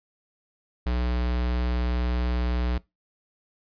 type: tone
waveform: square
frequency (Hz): 60.8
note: B1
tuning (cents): -26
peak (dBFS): -24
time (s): 0.86-2.78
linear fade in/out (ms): 5
effects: noise-tail reverb RT60 0.2 s tail -21 dB re dry + resampled to 11025 Hz